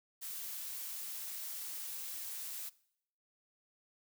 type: noise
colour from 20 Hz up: blue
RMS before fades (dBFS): -43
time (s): 0.21-2.7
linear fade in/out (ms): 20
effects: noise-tail reverb RT60 0.7 s tail -21 dB re dry